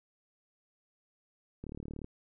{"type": "click train", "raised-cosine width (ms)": 3, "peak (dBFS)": -29, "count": 16, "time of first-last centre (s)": [1.64, 2.044], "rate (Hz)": 37.1, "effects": []}